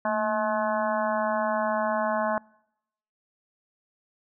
harmonic tone with a mistuned harmonic, 213.9 Hz, A3, 49 cents flat, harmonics 1 / 3 / 4 / 5 / 6 / 7 / 8, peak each -32 / -27 / -30 / -30 / -41 / -34 / -38 dBFS, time 0.05-2.38 s, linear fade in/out 2 ms, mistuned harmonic 1, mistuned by +84 cents, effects noise-tail reverb RT60 0.8 s tail -25 dB re dry

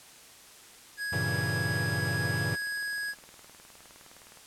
square tone, 1661.2 Hz, G#6, in tune, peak -32 dBFS, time 0.97-3.15 s, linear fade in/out 50 ms
45% pulse chord, G diminished seventh, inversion none, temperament equal, 98 / 116.54 / 138.59 / 164.81 Hz, G2 / Bb2 / Db3 / Fb3, 0 / 0 / 0 / 0 cents, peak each -35 / -34 / -35 / -36 dBFS, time 1.12-2.56 s, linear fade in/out 10 ms
click train, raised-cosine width 0.5 ms, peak -37 dBFS, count 48, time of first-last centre 1.95-4.373 s, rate 19.4 Hz
effects white hiss -52 dBFS RMS until 4.46 s + low-pass 11000 Hz 12 dB/octave

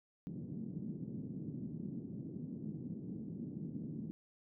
pink band-pass noise, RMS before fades -44 dBFS, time 0.27-4.11 s, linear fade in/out 0 ms, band 150 to 270 Hz, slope 24 dB/octave, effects none

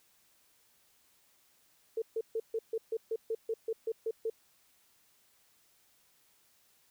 sine tone bursts, 448.5 Hz, A4, 33 cents sharp, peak -30 dBFS, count 13, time 1.97-4.3 s, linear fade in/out 5 ms, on 50 ms, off 140 ms, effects white hiss -68 dBFS RMS until 6.9 s

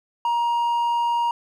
sine tone with hard clipping, 944 Hz, A#5, 22 cents sharp, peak -20 dBFS, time 0.25-1.31 s, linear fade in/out 2 ms, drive 3 dB, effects none

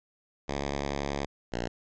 5% pulse tone pair in turn, 70.5 / 59.28 Hz, C#2 / A#1, +30 / +30 cents, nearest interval minor third, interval 300 cents, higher first, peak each -19 dBFS, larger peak neither, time 0.48-1.26 / 1.52-1.68 s, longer first, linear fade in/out 10 ms, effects resampled to 16000 Hz

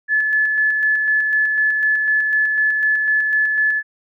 sine tone with tremolo, 1725 Hz, A6, 35 cents flat, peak -13 dBFS, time 0.08-3.83 s, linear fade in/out 50 ms, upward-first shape square, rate 4 Hz, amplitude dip 30%, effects none

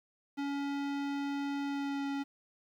square tone with pitch glide, 281.7 to 278.8 Hz, C#4 to C#4, +28 to +10 cents, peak -34 dBFS, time 0.37-2.24 s, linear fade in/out 20 ms, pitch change -18 cents, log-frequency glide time 1.65-2.08 s, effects low-pass 4000 Hz 12 dB/octave + 10-bit

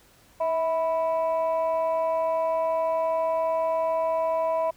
sine tone pair together, 648.3 / 987.8 Hz, E5 / B5, -29 / 0 cents, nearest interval perfect fifth, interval 729 cents, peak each -22 / -26 dBFS, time 0.4-4.71 s, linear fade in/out 10 ms, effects tanh soft clip ceiling -18 dBFS + pink hiss -57 dBFS RMS until 4.76 s

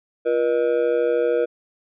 triangle tone with amplitude modulation, 480 Hz, B4, 49 cents flat, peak -11 dBFS, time 0.25-1.46 s, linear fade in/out 20 ms, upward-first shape sine, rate 133 Hz, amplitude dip 95%, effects resampled to 8000 Hz

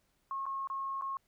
sine tone with dropouts, 1085 Hz, C#6, 37 cents flat, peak -34 dBFS, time 0.31-1.17 s, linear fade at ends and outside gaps 1 ms, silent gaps 0.456-0.464 / 0.673-0.7 / 1.012-1.021 s, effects pink hiss -75 dBFS RMS until 1.27 s

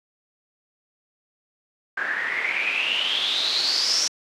white noise with low-pass filter sweep, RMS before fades -24 dBFS, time 1.97-4.08 s, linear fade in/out 5 ms, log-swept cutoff 1600 to 5700 Hz, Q 9.7, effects high-pass 300 Hz 12 dB/octave

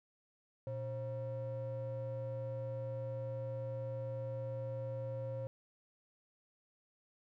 triangle ring-modulated tone, 207.7 Hz, G#3, in tune, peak -33 dBFS, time 0.67-5.47 s, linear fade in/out 0 ms, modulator 326 Hz, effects none

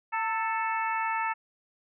harmonic tone with a mistuned harmonic, 440 Hz, A4, in tune, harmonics 2 / 3 / 4 / 5 / 6, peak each -29 / -33 / -35 / -37 / -39 dBFS, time 0.12-1.34 s, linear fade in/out 20 ms, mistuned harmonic 2, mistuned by +42 cents, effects none

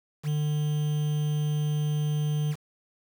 triangle tone with quantisation, 150 Hz, D3, 37 cents sharp, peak -22 dBFS, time 0.23-2.56 s, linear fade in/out 50 ms, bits 7, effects none

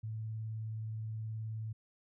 sine tone with vibrato, 110 Hz, A2, in tune, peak -37 dBFS, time 0.03-1.73 s, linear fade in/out 10 ms, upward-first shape square, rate 19 Hz, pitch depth 14 cents each way, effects none

